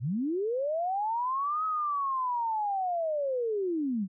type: linear two-way sweep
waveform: sine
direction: up then down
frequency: 103.83 to 1283 to 177.5 Hz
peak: -27 dBFS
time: 0-4.08 s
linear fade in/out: 50 ms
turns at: 1.65 s
effects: none